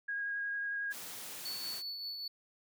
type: tone with vibrato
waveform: sine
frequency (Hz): 1638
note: G#6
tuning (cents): -24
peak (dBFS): -34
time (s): 0.08-0.93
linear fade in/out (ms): 10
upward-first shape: sine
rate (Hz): 11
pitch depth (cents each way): 12
type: high-pass noise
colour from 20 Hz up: white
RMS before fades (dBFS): -45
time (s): 0.9-1.83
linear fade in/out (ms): 50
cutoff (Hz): 100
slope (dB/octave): 96
type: tone with tremolo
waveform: triangle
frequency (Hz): 4449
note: C#8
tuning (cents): +5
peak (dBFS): -36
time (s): 1.45-2.28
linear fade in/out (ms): 5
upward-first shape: triangle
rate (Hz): 5.2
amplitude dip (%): 40
effects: none